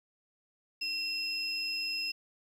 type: tone pair together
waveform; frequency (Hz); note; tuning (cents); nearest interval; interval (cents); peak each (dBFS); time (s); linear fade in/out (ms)
sine; 2712 / 5120; E7 / D#8; +49 / +49; major seventh; 1100; -34 / -32; 0.81-2.12; 10
effects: tanh soft clip ceiling -28 dBFS + 10-bit